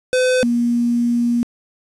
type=tone pair in turn; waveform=square / sine; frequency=508 / 238.1 Hz; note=B4 / A#3; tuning=+49 / +37 cents; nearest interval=octave + minor second; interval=1312 cents; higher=first; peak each=-14 dBFS; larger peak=neither; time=0.13-0.43 / 0.43-1.43 s; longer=second; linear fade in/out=0 ms; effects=resampled to 24000 Hz + 7-bit